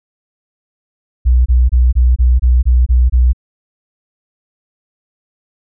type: tone bursts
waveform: sine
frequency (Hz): 61.74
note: B1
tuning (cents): 0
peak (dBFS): -6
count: 9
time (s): 1.25-3.332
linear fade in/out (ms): 20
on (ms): 210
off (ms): 24
effects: none